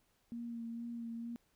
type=tone with vibrato; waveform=sine; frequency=233.1 Hz; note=A#3; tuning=in tune; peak=-40 dBFS; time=0.32-1.36 s; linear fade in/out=0 ms; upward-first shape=sine; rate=2.2 Hz; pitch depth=22 cents each way; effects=pink hiss -75 dBFS RMS until 1.55 s